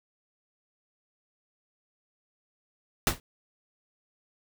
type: noise with exponential decay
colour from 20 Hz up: pink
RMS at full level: -18 dBFS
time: 3.07-3.2 s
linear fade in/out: 1 ms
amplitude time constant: 27 ms
effects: none